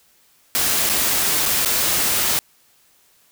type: noise with dropouts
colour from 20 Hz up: white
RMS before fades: -19 dBFS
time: 0.55-2.39 s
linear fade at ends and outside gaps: 0 ms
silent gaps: 0.891-0.897 / 1.455-1.46 / 1.649-1.658 s
effects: white hiss -57 dBFS RMS until 3.31 s